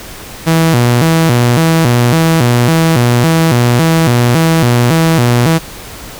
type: tone with vibrato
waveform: sawtooth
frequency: 140.4 Hz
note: C#3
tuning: 22 cents sharp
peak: -3 dBFS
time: 0.46-5.59 s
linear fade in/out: 20 ms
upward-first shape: square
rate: 1.8 Hz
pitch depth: 260 cents each way
effects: pink hiss -29 dBFS RMS until 6.19 s